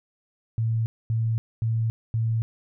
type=tone bursts; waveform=sine; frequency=113.1 Hz; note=A2; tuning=48 cents sharp; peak=-21 dBFS; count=4; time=0.58-2.42 s; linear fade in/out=0 ms; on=280 ms; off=240 ms; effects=none